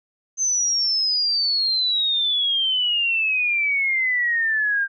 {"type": "exponential sweep", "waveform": "sine", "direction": "down", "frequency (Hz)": [6272, 1586], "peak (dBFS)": -18, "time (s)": [0.37, 4.88], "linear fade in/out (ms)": 50, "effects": []}